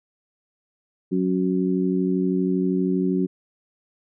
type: harmonic tone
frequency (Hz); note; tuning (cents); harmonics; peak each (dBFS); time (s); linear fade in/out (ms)
92.6; F#2; +2; 2 / 3 / 4; -22 / -24 / -25; 1.11-3.27; 20
effects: none